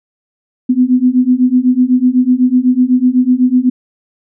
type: beating tone pair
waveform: sine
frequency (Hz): 247.5 / 255.5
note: B3 / C4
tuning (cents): +4 / -41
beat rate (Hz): 8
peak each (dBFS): -11 / -10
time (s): 0.69-3.7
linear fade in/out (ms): 10
effects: none